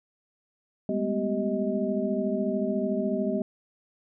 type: tone cluster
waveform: sine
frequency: 198.2 / 212 / 248.9 / 388.5 / 627 Hz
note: G3 / G#3 / B3 / G4 / D#5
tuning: +19 / +36 / +14 / -16 / +13 cents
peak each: -31 dBFS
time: 0.89-3.42 s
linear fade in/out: 2 ms
effects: none